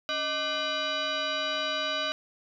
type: tone with frequency modulation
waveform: sine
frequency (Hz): 1180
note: D6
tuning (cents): +8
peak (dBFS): -27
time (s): 0.09-2.12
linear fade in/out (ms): 0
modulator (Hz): 901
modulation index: 3.5
effects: none